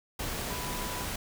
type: tone in noise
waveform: sine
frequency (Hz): 990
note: B5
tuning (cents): +4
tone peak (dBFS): -41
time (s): 0.5-1.05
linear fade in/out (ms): 5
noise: pink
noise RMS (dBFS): -35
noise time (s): 0.19-1.16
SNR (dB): -9
effects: none